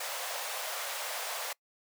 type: high-pass noise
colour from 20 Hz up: pink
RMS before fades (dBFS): -37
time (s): 0-1.53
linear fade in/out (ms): 5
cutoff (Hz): 520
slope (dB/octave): 48
effects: noise-tail reverb RT60 0.1 s tail -24 dB re dry